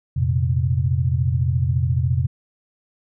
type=chord; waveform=sine; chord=F suspended fourth; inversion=none; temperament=equal; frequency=87.31 / 116.54 / 130.81 Hz; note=F2 / Bb2 / C3; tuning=0 / 0 / 0 cents; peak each=-21 / -23 / -20 dBFS; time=0.16-2.27 s; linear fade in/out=10 ms; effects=none